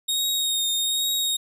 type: tone with vibrato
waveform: sawtooth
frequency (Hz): 3729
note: A#7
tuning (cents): 0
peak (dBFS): -19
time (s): 0.08-1.37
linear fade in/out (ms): 10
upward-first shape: triangle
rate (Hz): 1.2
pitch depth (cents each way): 27
effects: none

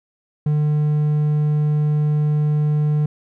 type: tone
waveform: triangle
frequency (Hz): 150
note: D3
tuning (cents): +37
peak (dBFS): -13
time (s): 0.46-3.06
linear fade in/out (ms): 5
effects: none

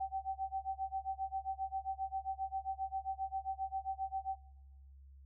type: tone with tremolo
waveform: sine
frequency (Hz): 771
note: G5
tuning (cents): -29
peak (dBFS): -33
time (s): 0-4.36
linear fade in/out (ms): 10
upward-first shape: sine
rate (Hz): 7.5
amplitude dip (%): 100
effects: noise-tail reverb RT60 1.0 s tail -21 dB re dry + added 68 Hz sine -54 dBFS peak until 5.25 s

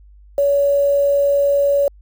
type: tone with quantisation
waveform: sine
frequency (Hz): 565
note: C#5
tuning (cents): +33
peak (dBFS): -12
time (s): 0.38-1.88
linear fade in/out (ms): 2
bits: 6
effects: added 50 Hz sine -42 dBFS peak until 2.01 s

